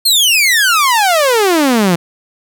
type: exponential sweep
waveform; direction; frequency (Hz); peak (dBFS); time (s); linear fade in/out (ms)
sawtooth; down; 4358 to 164.81; -5; 0.05-1.96; 10
effects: none

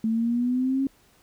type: exponential sweep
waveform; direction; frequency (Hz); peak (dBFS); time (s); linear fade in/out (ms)
sine; up; 220 to 273.9; -21; 0.04-0.87; 2
effects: pink hiss -60 dBFS RMS until 1.22 s

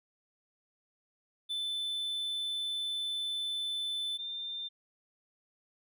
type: tone pair in turn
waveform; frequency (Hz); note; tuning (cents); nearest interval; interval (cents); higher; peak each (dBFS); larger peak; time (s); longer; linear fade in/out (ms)
triangle / sine; 3520 / 3590; A7 / A7; 0 / +34; unison; 34; second; -31 / -36; first; 1.49-4.18 / 4.18-4.69; first; 20
effects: none

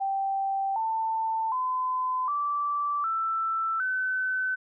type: tone with pitch steps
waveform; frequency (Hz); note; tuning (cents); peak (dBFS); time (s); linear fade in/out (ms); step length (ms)
sine; 781 / 892 / 1018.7 / 1163.4 / 1328.7 / 1517.5; G5 / A5 / C6 / D6 / E6 / F#6; -7 / +23 / -47 / -17 / +13 / +43; -25; 0-4.56; 20; 760
effects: none

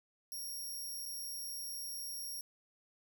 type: tone with dropouts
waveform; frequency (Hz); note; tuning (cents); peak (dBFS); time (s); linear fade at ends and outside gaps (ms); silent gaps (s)
10% pulse; 5588; F8; 0; -35; 0.32-2.41; 1; 1.055-1.059
effects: none

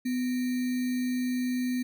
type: tone with sample-and-hold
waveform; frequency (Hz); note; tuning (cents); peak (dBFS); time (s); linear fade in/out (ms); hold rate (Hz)
sine; 250.4; B3; +24; -26; 0.05-1.83; 10; 2100
effects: none

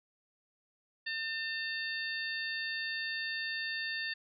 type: harmonic tone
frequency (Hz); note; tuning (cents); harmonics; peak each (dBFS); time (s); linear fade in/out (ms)
900; A5; +39; 2 / 3 / 4 / 5; -36 / -42 / -44 / -42; 1.06-4.14; 10
effects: none

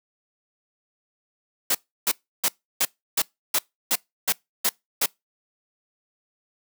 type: noise bursts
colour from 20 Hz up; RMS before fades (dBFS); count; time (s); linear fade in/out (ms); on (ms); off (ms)
white; -21; 10; 1.7-5.06; 5; 48; 320
effects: noise-tail reverb RT60 0.2 s tail -25 dB re dry + high-pass 200 Hz 12 dB/octave

